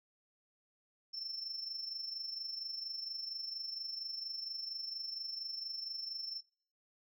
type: tone with amplitude modulation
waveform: sine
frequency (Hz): 5360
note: E8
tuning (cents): +28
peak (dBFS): -35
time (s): 1.13-6.41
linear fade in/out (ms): 20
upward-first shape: sine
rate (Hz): 24.3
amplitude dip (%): 60
effects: noise-tail reverb RT60 0.5 s tail -24 dB re dry + tanh soft clip ceiling -35 dBFS